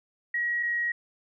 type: tone pair in turn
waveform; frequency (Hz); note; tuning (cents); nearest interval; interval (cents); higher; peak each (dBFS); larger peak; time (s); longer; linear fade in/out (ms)
sine; 1905 / 1898; A#6 / A#6; +37 / +31; unison; 6; first; -25; neither; 0.34-0.63 / 0.63-0.92; neither; 5
effects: none